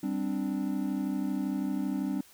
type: chord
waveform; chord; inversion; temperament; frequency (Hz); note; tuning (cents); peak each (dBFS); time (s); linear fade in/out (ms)
triangle; G suspended fourth; none; just; 196 / 261.3 / 294; G3 / C4 / D4; 0 / -2 / +2; -31 / -31 / -31; 0.03-2.21; 5
effects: white hiss -57 dBFS RMS until 2.33 s